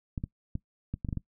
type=clicks; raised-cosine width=5 ms; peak=-20 dBFS; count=8; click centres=0.178 / 0.239 / 0.554 / 0.94 / 1.048 / 1.088 / 1.128 / 1.173 s; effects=noise-tail reverb RT60 0.1 s tail -20 dB re dry